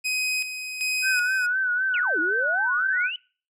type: tone with tremolo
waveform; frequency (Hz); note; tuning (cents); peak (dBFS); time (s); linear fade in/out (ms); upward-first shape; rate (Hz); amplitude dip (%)
sawtooth; 2514; D#7; +17; -20; 0.04-1.47; 20; square; 1.3; 60
type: tone with vibrato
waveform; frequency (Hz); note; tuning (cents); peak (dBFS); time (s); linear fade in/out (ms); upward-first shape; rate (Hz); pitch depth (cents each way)
sine; 1500; F#6; +23; -21; 1.02-3.11; 50; sine; 3.9; 61
type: exponential two-way sweep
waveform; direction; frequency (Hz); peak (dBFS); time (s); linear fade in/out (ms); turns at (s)
sine; down then up; 3031 to 305.7 to 3031; -28; 1.94-3.16; 2; 2.19
effects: noise-tail reverb RT60 0.4 s tail -24 dB re dry + low-pass 12000 Hz 12 dB/octave